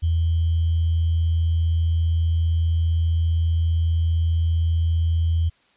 sine tone with sample-and-hold, 82.41 Hz, E2, in tune, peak -17 dBFS, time 0.02-5.5 s, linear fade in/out 20 ms, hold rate 3150 Hz, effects white hiss -60 dBFS RMS until 5.76 s + resampled to 8000 Hz

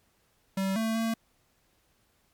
square tone with pitch steps, 192.7 / 223.2 / 226 Hz, G3 / A3 / A3, -29 / +25 / +47 cents, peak -27 dBFS, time 0.57-1.14 s, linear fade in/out 5 ms, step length 190 ms, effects pink hiss -69 dBFS RMS until 2.33 s + MP3 96 kbps

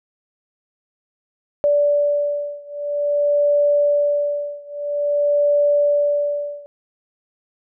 sine beating tone pair, 581 / 581.5 Hz, D5 / D5, -19 / -17 cents, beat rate 0.5 Hz, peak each -18 / -19 dBFS, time 1.64-6.66 s, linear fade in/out 0 ms, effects none

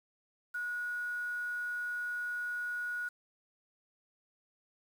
sine tone with quantisation, 1455 Hz, F#6, 29 cents flat, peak -34 dBFS, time 0.54-3.09 s, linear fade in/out 10 ms, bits 9, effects none

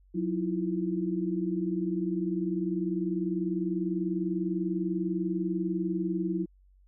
sine tone cluster, 182.5 / 319.2 / 339.3 Hz, F#3 / D#4 / F4, -24 / +44 / -50 cents, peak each -31 / -32 / -32 dBFS, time 0.14-6.46 s, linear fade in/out 20 ms, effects added 47 Hz sine -57 dBFS peak until 6.87 s

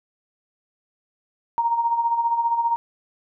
sine tone with tremolo, 932.3 Hz, A#5, in tune, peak -16 dBFS, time 1.58-2.76 s, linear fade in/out 0 ms, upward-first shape sine, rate 15 Hz, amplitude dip 60%, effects none

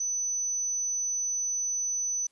sine tone, 6000 Hz, F#8, 23 cents sharp, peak -27 dBFS, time 0-2.27 s, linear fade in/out 5 ms, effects white hiss -70 dBFS RMS until 2.31 s + resampled to 24000 Hz

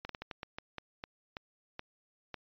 slowing click train, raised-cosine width 0.3 ms, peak -24 dBFS, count 12, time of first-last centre 0.05-2.343 s, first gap 43 ms, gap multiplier 1.29, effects resampled to 11025 Hz

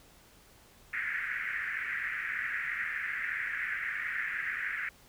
pink band-pass noise, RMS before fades -35 dBFS, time 0.93-4.89 s, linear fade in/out 2 ms, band 1600 to 2100 Hz, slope 48 dB/octave, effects pink hiss -59 dBFS RMS until 5.08 s

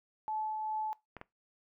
sine tone with tremolo, 865 Hz, A5, 30 cents flat, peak -32 dBFS, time 0.28-0.93 s, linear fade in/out 0 ms, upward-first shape triangle, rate 2.5 Hz, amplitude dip 30%
clicks, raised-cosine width 0.5 ms, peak -29 dBFS, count 2, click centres 1.167 / 1.214 s
effects noise-tail reverb RT60 0.2 s tail -21 dB re dry

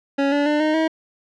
25% pulse tone with pitch steps, 278.1 / 287.9 / 298.1 / 308.6 / 319.5 Hz, C#4 / D4 / D4 / D#4 / D#4, +6 / -34 / +26 / -14 / +46 cents, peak -13 dBFS, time 0.18-0.88 s, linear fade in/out 10 ms, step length 140 ms, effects low-pass 3000 Hz 12 dB/octave

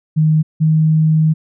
sine tone pair in turn, 155.9 / 157.17 Hz, D#3 / D#3, +4 / +18 cents, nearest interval unison, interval 14 cents, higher second, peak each -9 dBFS, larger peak neither, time 0.16-0.43 / 0.6-1.34 s, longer second, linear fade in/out 20 ms, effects none

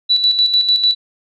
sine tone with tremolo, 3951 Hz, B7, in tune, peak -9 dBFS, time 0.09-0.95 s, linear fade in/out 20 ms, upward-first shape square, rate 6.7 Hz, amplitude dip 55%, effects none

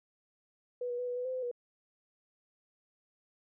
sine tone with pitch steps, 492.2 / 484.8 / 494.8 / 490.4 / 496.1 / 515 / 511 / 484.7 Hz, B4 / B4 / B4 / B4 / B4 / C5 / C5 / B4, -6 / -32 / +3 / -12 / +8 / -28 / -41 / -32 cents, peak -33 dBFS, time 0.81-1.514 s, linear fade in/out 5 ms, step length 88 ms, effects none

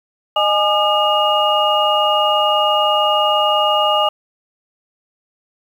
sine tone cluster, 613 / 832 / 1213 / 2861 Hz, D#5 / G#5 / D#6 / F7, -26 / +3 / -44 / +41 cents, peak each -18 dBFS, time 0.36-4.09 s, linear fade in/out 5 ms, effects 7-bit

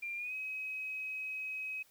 sine tone with pitch glide, 2384 to 2540 Hz, D7 to D#7, +25 to +35 cents, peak -37 dBFS, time 0.02-1.83 s, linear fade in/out 10 ms, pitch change +110 cents, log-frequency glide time 0.16-0.34 s, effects white hiss -66 dBFS RMS until 1.9 s

